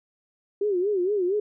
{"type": "tone with vibrato", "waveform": "sine", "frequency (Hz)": 385.6, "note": "G4", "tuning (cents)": -28, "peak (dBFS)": -21, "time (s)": [0.61, 1.4], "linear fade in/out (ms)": 5, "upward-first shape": "sine", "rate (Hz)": 4.3, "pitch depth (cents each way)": 160, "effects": []}